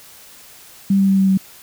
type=tone with pitch steps; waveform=sine; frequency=196 / 194.76 / 193.53 / 192.3 / 191.08 Hz; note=G3 / G3 / G3 / G3 / G3; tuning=0 / -11 / -22 / -33 / -44 cents; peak=-11 dBFS; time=0.9-1.375 s; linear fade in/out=5 ms; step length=95 ms; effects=white hiss -43 dBFS RMS until 1.62 s